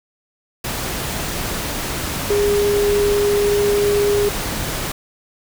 sine tone in noise, 409.1 Hz, G#4, 26 cents flat, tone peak -14 dBFS, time 2.3-4.29 s, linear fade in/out 5 ms, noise pink, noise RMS -24 dBFS, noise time 0.64-4.92 s, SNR +7 dB, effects none

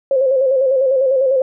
sine tone with vibrato, 530 Hz, C5, 22 cents sharp, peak -11 dBFS, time 0.11-1.42 s, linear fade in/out 2 ms, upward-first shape square, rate 10 Hz, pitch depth 52 cents each way, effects none

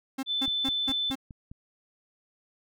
45% pulse tone bursts, 267 Hz, C4, 35 cents sharp, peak -29 dBFS, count 5, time 0.18-1.155 s, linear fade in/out 10 ms, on 51 ms, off 180 ms
sine tone, 3520 Hz, A7, in tune, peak -26 dBFS, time 0.26-1.14 s, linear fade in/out 50 ms
click train, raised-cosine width 5 ms, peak -31 dBFS, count 6, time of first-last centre 0.48-1.515 s, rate 4.83 Hz
effects none

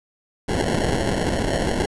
blue noise with sample-and-hold, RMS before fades -22 dBFS, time 0.48-1.86 s, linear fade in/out 10 ms, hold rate 1225 Hz, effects resampled to 24000 Hz

